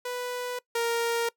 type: tone pair in turn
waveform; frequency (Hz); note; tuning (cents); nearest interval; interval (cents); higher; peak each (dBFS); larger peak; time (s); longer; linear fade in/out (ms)
sawtooth; 493.9 / 466.2; B4 / A#4; 0 / 0; minor second; 100; first; -27 / -21; second; 0.05-0.59 / 0.75-1.29; neither; 5
effects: noise-tail reverb RT60 0.1 s tail -22 dB re dry